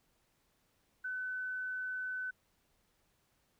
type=tone; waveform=sine; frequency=1509 Hz; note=F#6; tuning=34 cents sharp; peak=-36 dBFS; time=1.04-2.31 s; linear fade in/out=10 ms; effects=pink hiss -75 dBFS RMS until 3.59 s